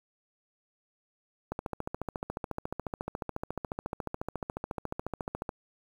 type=click train; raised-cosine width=1 ms; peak=-19 dBFS; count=57; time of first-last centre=1.52-5.492 s; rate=14.1 Hz; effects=8-bit